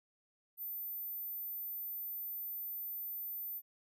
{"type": "tone", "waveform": "sine", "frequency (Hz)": 14080, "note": "A9", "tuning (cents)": 0, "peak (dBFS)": -39, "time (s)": [0.57, 3.62], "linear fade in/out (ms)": 50, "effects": []}